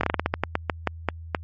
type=slowing click train; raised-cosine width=0.5 ms; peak=-6 dBFS; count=14; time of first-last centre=0.01-1.348 s; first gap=24 ms; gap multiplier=1.22; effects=added 82 Hz sine -36 dBFS peak until 1.43 s + MP3 32 kbps